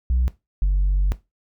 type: tone pair in turn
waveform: sine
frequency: 62 / 47.56 Hz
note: B1 / F#1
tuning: +7 / +48 cents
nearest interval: perfect fourth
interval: 459 cents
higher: first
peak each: -15 / -13 dBFS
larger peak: second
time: 0.1-0.28 / 0.62-1.12 s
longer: second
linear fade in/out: 0 ms
effects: noise-tail reverb RT60 0.2 s tail -17 dB re dry + tanh soft clip ceiling -14 dBFS